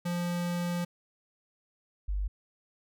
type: tone pair in turn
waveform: square / sine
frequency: 174.61 / 49.24 Hz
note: F3 / G1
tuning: 0 / +8 cents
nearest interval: octave + minor seventh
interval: 2192 cents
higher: first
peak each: -30 / -28 dBFS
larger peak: second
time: 0.05-0.85 / 2.08-2.28 s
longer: first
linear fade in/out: 10 ms
effects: none